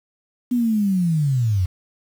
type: linear sweep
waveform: sine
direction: down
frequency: 250 to 86 Hz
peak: -16 dBFS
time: 0.51-1.66 s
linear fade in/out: 10 ms
effects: 7-bit